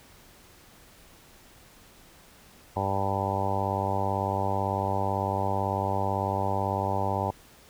harmonic tone, 98 Hz, G2, in tune, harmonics 1 / 2 / 3 / 4 / 5 / 6 / 7 / 8 / 9 / 10, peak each -31 / -36 / -39 / -37 / -37 / -34 / -37 / -32 / -32 / -36 dBFS, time 2.76-7.31 s, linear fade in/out 5 ms, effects pink hiss -54 dBFS RMS until 7.69 s

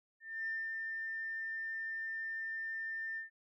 sine tone with ADSR envelope, 1797 Hz, A6, 36 cents sharp, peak -34 dBFS, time 0.2-3.3 s, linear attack 270 ms, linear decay 220 ms, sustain -3 dB, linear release 130 ms, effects tanh soft clip ceiling -30 dBFS

